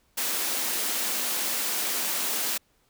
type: high-pass noise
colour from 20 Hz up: white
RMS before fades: -28 dBFS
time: 0.17-2.58 s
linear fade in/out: 10 ms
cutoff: 190 Hz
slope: 96 dB/octave
effects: pink hiss -67 dBFS RMS until 2.89 s